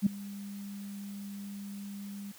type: tone with ADSR envelope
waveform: sine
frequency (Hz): 200.8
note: G3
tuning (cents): +42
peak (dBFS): -18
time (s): 0.02-2.32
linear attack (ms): 44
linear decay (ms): 5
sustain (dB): -21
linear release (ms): 9
effects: tanh soft clip ceiling -14 dBFS + white hiss -54 dBFS RMS until 2.38 s